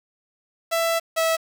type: tone pair in turn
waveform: sawtooth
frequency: 664 / 651.5 Hz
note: E5 / E5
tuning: +12 / -20 cents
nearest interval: unison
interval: 32 cents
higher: first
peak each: -16 / -15 dBFS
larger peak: second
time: 0.71-1 / 1.16-1.37 s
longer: first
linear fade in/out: 20 ms
effects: 7-bit